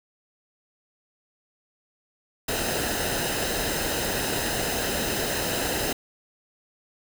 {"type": "noise with comb filter", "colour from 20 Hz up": "pink", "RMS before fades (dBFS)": -27, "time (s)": [2.48, 5.93], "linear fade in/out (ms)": 5, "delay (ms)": 0.88, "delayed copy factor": -0.6, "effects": []}